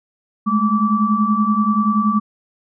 sine tone cluster, 206.6 / 217.1 / 1159 Hz, G#3 / A3 / D6, -9 / -23 / -23 cents, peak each -18 dBFS, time 0.46-2.2 s, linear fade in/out 20 ms, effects none

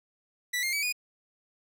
sawtooth tone with pitch steps, 1966 / 2119 / 2285 / 2463 Hz, B6 / C7 / D7 / D#7, -8 / +21 / -48 / -18 cents, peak -24 dBFS, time 0.53-0.926 s, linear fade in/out 10 ms, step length 99 ms, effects none

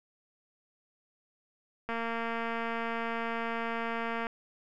click train, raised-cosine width 0.5 ms, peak -20 dBFS, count 548, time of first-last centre 1.89-4.268 s, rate 230 Hz, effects none

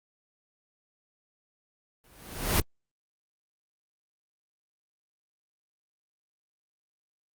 pink noise with exponential growth, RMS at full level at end -21 dBFS, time 2.04-2.6 s, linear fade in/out 1 ms, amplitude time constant 120 ms, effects Opus 24 kbps

